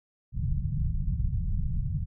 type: low-pass noise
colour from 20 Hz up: pink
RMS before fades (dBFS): -28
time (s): 0.32-2.06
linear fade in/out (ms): 50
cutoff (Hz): 170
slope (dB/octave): 48
effects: none